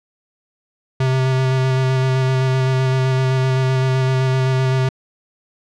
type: tone with vibrato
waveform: square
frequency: 130.8 Hz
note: C3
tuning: in tune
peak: -15 dBFS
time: 1-4.89 s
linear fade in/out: 5 ms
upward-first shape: square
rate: 7.8 Hz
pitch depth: 12 cents each way
effects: low-pass 5000 Hz 12 dB/octave